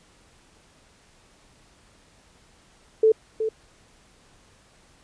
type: tone with echo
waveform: sine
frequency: 440 Hz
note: A4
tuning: in tune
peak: -13 dBFS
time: 3.03-3.12 s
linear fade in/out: 5 ms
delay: 370 ms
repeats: 1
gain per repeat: -9 dB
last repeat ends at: 3.49 s
effects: pink hiss -57 dBFS RMS until 5.03 s + resampled to 22050 Hz